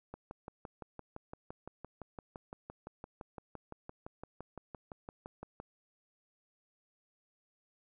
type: click train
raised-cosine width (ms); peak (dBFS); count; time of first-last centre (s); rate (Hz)
1; -30; 33; 0.14-5.601; 5.86
effects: none